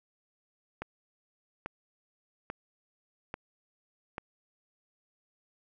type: click train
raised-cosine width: 0.5 ms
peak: -21 dBFS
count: 5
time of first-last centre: 0.82-4.181 s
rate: 1.19 Hz
effects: none